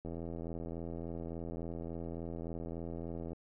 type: click train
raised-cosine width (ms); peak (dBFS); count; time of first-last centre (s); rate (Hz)
2; -29; 275; 0.05-3.331; 83.5
effects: none